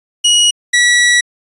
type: tone pair in turn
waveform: sawtooth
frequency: 2905 / 1938.9 Hz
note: F#7 / B6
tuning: -32 / -32 cents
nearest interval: perfect fifth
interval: 700 cents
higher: first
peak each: -4 dBFS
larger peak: neither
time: 0.24-0.51 / 0.73-1.21 s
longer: second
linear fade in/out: 10 ms
effects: resampled to 24000 Hz